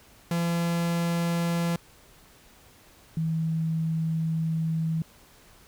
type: tone pair in turn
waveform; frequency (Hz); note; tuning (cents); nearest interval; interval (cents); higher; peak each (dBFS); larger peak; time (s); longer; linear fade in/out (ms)
45% pulse / sine; 170 / 161.35; F3 / E3; -46 / -37; minor second; 91; first; -24; neither; 0.31-1.76 / 3.17-5.02; second; 2
effects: pink hiss -55 dBFS RMS until 5.67 s